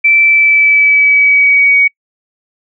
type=tone with pitch glide; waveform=sine; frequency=2330 to 2251 Hz; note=D7 to C#7; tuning=-14 to +26 cents; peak=-5 dBFS; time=0.04-1.88 s; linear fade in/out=10 ms; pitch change=-60 cents; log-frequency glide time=0.21-1.75 s; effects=noise-tail reverb RT60 0.1 s tail -26 dB re dry